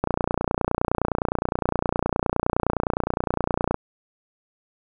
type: click train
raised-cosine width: 1 ms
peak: -7 dBFS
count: 111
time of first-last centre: 0.04-3.744 s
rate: 29.7 Hz
effects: none